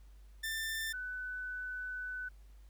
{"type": "tone pair in turn", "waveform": ["sawtooth", "sine"], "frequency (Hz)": [1783, 1499.3], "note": ["A6", "F#6"], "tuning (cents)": [22, 22], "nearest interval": "minor third", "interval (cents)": 300, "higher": "first", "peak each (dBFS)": [-32, -38], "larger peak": "first", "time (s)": [[0.43, 0.93], [0.93, 2.29]], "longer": "second", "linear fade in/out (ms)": 10, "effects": ["added 50 Hz sine -53 dBFS peak until 2.69 s", "pink hiss -71 dBFS RMS until 2.69 s"]}